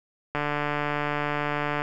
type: click train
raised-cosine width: 0.5 ms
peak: -12 dBFS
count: 217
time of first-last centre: 0.35-1.819 s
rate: 147 Hz
effects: 9-bit